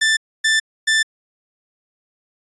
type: tone bursts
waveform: sawtooth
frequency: 1769 Hz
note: A6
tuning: 9 cents sharp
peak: -10 dBFS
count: 3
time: 0.01-1.03 s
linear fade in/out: 10 ms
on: 160 ms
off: 270 ms
effects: resampled to 22050 Hz